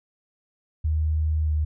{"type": "tone with pitch glide", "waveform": "sine", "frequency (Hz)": [77.78, 76.4], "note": ["D#2", "D#2"], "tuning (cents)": [0, -31], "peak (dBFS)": -20, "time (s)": [0.84, 1.65], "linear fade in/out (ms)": 10, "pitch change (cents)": -31, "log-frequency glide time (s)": [1.43, 1.51], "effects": []}